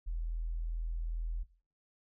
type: tone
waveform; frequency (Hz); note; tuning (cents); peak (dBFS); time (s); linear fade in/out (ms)
sine; 41.2; E1; 0; -33; 0.06-1.44; 20
effects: noise-tail reverb RT60 0.4 s tail -17 dB re dry

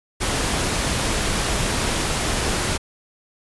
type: noise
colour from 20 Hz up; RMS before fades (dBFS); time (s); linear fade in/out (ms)
pink; -22; 0.2-2.78; 20
effects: resampled to 24000 Hz

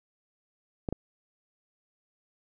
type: clicks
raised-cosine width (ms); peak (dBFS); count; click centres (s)
2; -17; 2; 0.888 / 0.926
effects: none

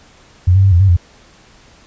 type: tone with pitch steps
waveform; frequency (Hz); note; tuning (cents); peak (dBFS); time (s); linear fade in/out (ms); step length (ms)
sine; 90.4 / 96.5 / 97.4 / 86.5 / 97.3 / 87.2; F#2 / G2 / G2 / F2 / G2 / F2; -40 / -27 / -11 / -16 / -12 / -2; -6; 0.47-0.968; 10; 83
effects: pink hiss -46 dBFS RMS until 1.86 s + resampled to 16000 Hz

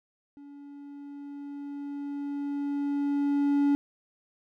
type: tone with level ramp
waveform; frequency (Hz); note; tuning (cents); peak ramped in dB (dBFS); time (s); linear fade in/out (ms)
triangle; 284.6; C#4; +46; -43 to -18; 0.37-3.75; 0
effects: none

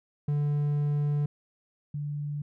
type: tone pair in turn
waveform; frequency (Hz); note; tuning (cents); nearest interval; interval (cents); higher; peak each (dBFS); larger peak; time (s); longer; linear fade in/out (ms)
triangle / sine; 146.3 / 146.3; D3 / D3; -6 / -6; unison; 0; neither; -22 / -30; first; 0.28-1.26 / 1.94-2.42; first; 5
effects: none

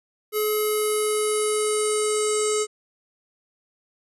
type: tone with low-pass filter sweep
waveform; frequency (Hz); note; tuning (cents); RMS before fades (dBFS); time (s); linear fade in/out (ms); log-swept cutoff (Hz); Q
square; 425.9; G#4; +44; -23; 0.32-2.67; 50; 12000 to 7700; 8.5
effects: none

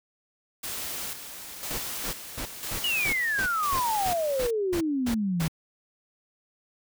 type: noise with tremolo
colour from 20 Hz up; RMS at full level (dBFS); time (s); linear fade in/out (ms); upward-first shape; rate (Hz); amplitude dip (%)
white; -34; 0.63-4.51; 10; square; 1; 55
type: noise bursts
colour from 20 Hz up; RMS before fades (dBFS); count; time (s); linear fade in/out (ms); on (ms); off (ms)
pink; -33; 12; 1.7-5.482; 10; 86; 250
type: exponential sweep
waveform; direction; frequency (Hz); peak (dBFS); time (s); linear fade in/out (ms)
sine; down; 2960 to 154.1; -24; 2.84-5.48; 2
effects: none

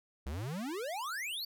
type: exponential sweep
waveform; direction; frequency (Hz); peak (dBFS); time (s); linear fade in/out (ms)
square; up; 61.74 to 4699; -37; 0.26-1.45; 5
effects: none

